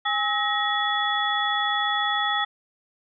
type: tone cluster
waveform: sine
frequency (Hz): 822 / 1289 / 1892 / 3407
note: G#5 / E6 / A#6 / G#7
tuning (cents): -18 / -39 / +25 / +44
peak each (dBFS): -27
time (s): 0.05-2.45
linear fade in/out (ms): 10
effects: none